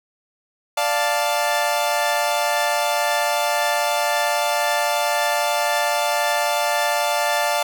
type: chord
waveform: sawtooth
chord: D minor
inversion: none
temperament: equal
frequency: 587.3 / 698.5 / 880 Hz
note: D5 / F5 / A5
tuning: 0 / 0 / 0 cents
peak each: -19 dBFS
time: 0.77-7.63 s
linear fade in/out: 5 ms
effects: none